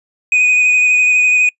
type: tone with vibrato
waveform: triangle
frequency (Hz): 2489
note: D#7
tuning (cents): 0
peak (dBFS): -7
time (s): 0.32-1.49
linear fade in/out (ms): 2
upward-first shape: sine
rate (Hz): 12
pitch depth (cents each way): 18
effects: noise-tail reverb RT60 0.1 s tail -26 dB re dry + resampled to 24000 Hz